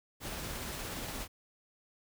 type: noise with tremolo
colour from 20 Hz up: pink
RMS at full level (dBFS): -39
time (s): 0.2-1.28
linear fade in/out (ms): 50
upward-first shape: triangle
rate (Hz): 17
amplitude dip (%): 25
effects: none